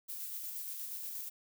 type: noise with tremolo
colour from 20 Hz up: violet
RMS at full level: -41 dBFS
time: 0.08-1.3 s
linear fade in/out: 20 ms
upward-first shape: square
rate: 8.4 Hz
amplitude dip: 25%
effects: none